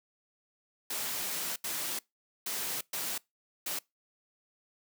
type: noise bursts at uneven times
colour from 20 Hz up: white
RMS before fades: -35 dBFS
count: 5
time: 0.9-1.56 / 1.64-1.99 / 2.46-2.81 / 2.93-3.18 / 3.66-3.79 s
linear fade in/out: 5 ms
effects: noise-tail reverb RT60 0.2 s tail -24 dB re dry + high-pass 150 Hz 12 dB/octave